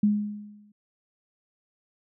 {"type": "tone with exponential decay", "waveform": "sine", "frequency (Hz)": 208, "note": "G#3", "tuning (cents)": 3, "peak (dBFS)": -16, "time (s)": [0.03, 0.72], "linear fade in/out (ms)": 5, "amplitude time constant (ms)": 150, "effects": []}